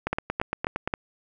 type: two click trains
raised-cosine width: 0.5 ms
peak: -10 / -11 dBFS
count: 4 / 8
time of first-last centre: 0.13-0.939 / 0.07-0.876 s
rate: 3.71 / 8.69 Hz
effects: none

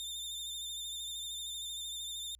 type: tone with vibrato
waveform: sawtooth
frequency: 3600 Hz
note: A7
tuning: 39 cents sharp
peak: -36 dBFS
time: 0-2.35 s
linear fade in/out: 0 ms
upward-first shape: sine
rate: 13 Hz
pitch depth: 36 cents each way
effects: added 60 Hz sine -60 dBFS peak until 2.39 s + resampled to 32000 Hz

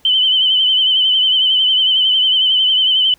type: tone with vibrato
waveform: sine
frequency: 3053 Hz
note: G7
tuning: 46 cents flat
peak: -10 dBFS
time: 0.05-3.14 s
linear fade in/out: 2 ms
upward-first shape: triangle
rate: 11 Hz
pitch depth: 60 cents each way
effects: pink hiss -53 dBFS RMS until 3.18 s

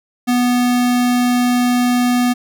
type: tone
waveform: square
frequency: 245.8 Hz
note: B3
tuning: 8 cents flat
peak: -13 dBFS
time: 0.27-2.34 s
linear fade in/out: 20 ms
effects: none

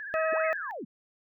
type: tone with vibrato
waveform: sine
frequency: 1661.2 Hz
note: G#6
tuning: in tune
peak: -36 dBFS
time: 0-0.71 s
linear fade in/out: 0 ms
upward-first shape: triangle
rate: 16 Hz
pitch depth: 110 cents each way
type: harmonic tone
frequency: 638 Hz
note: D#5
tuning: 43 cents sharp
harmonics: 1 / 2 / 3 / 4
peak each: -26 / -32 / -36 / -38 dBFS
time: 0.14-0.53 s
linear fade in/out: 0 ms
type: linear two-way sweep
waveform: sine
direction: up then down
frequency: 164.81 to 2232 to 164.81 Hz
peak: -35 dBFS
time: 0.32-0.85 s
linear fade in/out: 10 ms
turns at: 0.45 s
effects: none

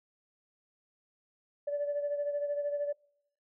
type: beating tone pair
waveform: sine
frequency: 578 / 591 Hz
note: D5 / D5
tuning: -28 / +11 cents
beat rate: 13 Hz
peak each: -30 / -38 dBFS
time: 1.67-2.93 s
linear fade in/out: 10 ms
effects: noise-tail reverb RT60 0.7 s tail -25 dB re dry + tanh soft clip ceiling -25 dBFS

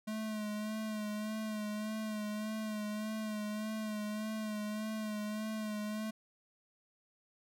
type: tone with vibrato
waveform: square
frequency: 214.1 Hz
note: A3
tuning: 47 cents flat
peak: -37 dBFS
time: 0.07-6.11 s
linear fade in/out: 10 ms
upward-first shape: sine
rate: 1.7 Hz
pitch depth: 34 cents each way
effects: none

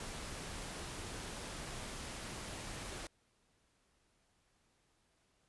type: noise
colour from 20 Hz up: pink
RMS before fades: -45 dBFS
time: 0-3.07 s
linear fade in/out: 2 ms
effects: pink hiss -75 dBFS RMS until 5.48 s + resampled to 24000 Hz

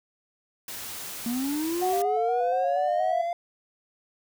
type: noise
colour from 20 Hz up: white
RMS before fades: -37 dBFS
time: 0.68-2.02 s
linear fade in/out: 2 ms
type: linear sweep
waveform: triangle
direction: up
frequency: 230.1 to 698.5 Hz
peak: -24 dBFS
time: 1.26-3.33 s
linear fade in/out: 2 ms
type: tone with vibrato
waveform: sine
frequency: 721 Hz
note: F#5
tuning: 45 cents flat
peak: -24 dBFS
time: 1.81-3.23 s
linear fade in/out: 20 ms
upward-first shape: square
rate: 4.2 Hz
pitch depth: 38 cents each way
effects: none

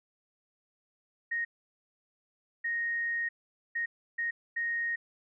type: tone bursts at uneven times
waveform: sine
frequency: 1864.7 Hz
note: A#6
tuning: in tune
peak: -29 dBFS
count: 5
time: 1.31-1.45 / 2.64-3.29 / 3.75-3.86 / 4.18-4.31 / 4.56-4.96 s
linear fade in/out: 10 ms
effects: none

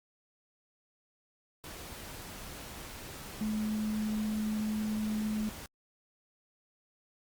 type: tone in noise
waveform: sine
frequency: 214.5 Hz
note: A3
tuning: 44 cents flat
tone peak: -30 dBFS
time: 3.41-5.49 s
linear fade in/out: 0 ms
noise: pink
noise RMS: -45 dBFS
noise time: 1.64-5.66 s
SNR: +12 dB
effects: Opus 48 kbps

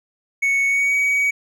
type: tone with pitch glide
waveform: triangle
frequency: 2217 to 2261 Hz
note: C#7 to C#7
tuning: 0 to +34 cents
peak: -14 dBFS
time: 0.42-1.31 s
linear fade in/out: 10 ms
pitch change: +34 cents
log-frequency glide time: 0.67-0.94 s
effects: none

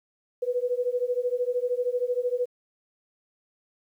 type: beating tone pair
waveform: sine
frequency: 486.8 / 499.8 Hz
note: B4 / B4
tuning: -25 / +21 cents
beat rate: 13 Hz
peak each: -27 dBFS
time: 0.42-2.46 s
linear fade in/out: 10 ms
effects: 10-bit

